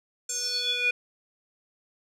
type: tone with band-pass filter sweep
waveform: square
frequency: 490.1 Hz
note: B4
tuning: 13 cents flat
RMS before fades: -28 dBFS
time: 0.29-0.91 s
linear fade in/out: 5 ms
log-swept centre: 7400 to 2300 Hz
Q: 7.7
effects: none